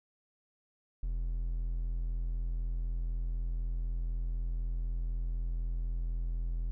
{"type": "tone", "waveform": "triangle", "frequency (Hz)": 42, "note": "E1", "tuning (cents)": 33, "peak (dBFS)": -29, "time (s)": [1.03, 6.71], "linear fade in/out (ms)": 0, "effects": []}